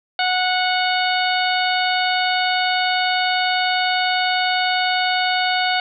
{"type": "harmonic tone", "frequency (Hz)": 735, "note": "F#5", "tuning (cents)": -12, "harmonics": [1, 2, 3, 4, 5, 6], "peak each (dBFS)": [-20, -23, -25, -26, -27, -28], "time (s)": [0.19, 5.8], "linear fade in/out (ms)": 2, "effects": []}